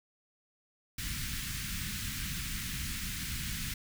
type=band-stop noise; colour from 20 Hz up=pink; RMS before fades=-37 dBFS; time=0.98-3.74 s; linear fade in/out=5 ms; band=220 to 1600 Hz; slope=24 dB/octave; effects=none